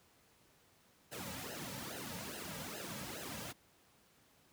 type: noise with flanger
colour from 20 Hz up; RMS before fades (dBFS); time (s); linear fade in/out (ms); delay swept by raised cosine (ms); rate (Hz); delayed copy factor
pink; -45; 1.11-3.53; 20; 0.86 to 2.86; 2.4; -1
effects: pink hiss -68 dBFS RMS until 4.52 s + high-pass 80 Hz 12 dB/octave